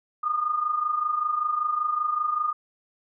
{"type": "tone pair together", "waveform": "sine", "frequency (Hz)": [1200.8, 1226], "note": ["D6", "D#6"], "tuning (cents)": [38, -26], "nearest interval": "unison", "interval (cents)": 36, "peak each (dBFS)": [-29, -24], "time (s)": [0.23, 2.53], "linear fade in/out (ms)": 10, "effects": []}